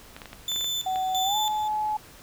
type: clicks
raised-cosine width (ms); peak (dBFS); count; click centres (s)
0.3; -23; 9; 0.165 / 0.218 / 0.257 / 0.331 / 0.518 / 0.561 / 0.61 / 0.644 / 0.959
type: tone with tremolo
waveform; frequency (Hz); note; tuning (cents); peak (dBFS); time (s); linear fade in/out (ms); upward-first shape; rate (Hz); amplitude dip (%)
35% pulse; 3520; A7; 0; -24; 0.48-1.68; 2; square; 1.5; 80
type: tone with pitch glide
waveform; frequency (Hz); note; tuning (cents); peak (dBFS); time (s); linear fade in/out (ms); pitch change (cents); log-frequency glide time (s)
sine; 751 to 852.8; F#5 to G#5; +26 to +46; -24; 0.86-1.97; 5; +220; 1.24-1.37
effects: pink hiss -49 dBFS RMS until 2.22 s